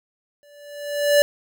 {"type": "tone with exponential growth", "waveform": "square", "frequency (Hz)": 581, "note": "D5", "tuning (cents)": -19, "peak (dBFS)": -11, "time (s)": [0.43, 1.22], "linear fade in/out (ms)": 0, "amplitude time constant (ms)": 170, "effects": []}